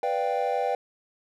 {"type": "chord", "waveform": "triangle", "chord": "G dominant seventh", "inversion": "first", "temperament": "equal", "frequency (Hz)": [493.9, 587.3, 698.5, 784], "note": ["B4", "D5", "F5", "G5"], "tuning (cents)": [0, 0, 0, 0], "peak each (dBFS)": [-27, -29, -29, -26], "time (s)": [0.03, 0.75], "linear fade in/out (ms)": 2, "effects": []}